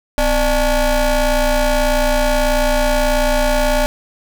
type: ring-modulated tone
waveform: 35% pulse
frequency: 283.8 Hz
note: C#4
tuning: 41 cents sharp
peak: -8 dBFS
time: 0.18-3.86 s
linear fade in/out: 0 ms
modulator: 313 Hz
effects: none